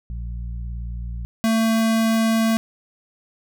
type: harmonic tone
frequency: 58.4 Hz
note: A#1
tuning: 4 cents sharp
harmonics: 1 / 2 / 3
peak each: -27 / -36 / -41 dBFS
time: 0.1-1.25 s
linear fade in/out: 0 ms
type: tone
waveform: square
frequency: 224.3 Hz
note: A3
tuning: 34 cents sharp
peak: -17 dBFS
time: 1.44-2.57 s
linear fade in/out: 0 ms
effects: none